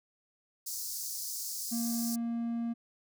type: high-pass noise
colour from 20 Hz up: pink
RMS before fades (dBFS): -38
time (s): 0.66-2.16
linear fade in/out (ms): 10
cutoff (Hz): 4800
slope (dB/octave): 48
type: tone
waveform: triangle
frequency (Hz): 233.1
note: A#3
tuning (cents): 0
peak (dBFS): -29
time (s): 1.71-2.74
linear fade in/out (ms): 20
effects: none